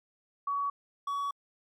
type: tone pair in turn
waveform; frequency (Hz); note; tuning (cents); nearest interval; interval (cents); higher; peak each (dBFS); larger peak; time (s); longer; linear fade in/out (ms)
sine / triangle; 1129 / 1129; C#6 / C#6; +31 / +31; unison; 0; neither; -28 / -28; neither; 0.47-0.7 / 1.07-1.31; second; 5
effects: MP3 96 kbps